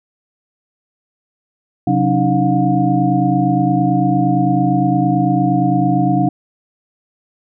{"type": "tone cluster", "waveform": "sine", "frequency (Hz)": [132.7, 183.1, 282.5, 311.3, 714], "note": ["C3", "F#3", "C#4", "D#4", "F5"], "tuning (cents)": [25, -18, 33, 1, 38], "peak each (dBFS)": -18, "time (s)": [1.87, 6.29], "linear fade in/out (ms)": 5, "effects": []}